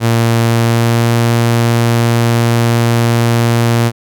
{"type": "tone with pitch glide", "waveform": "sawtooth", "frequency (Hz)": [115.7, 117.18], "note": ["A#2", "A#2"], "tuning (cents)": [-13, 9], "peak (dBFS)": -5, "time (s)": [0, 3.92], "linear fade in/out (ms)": 50, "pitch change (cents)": 22, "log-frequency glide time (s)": [0.44, 1.14], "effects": []}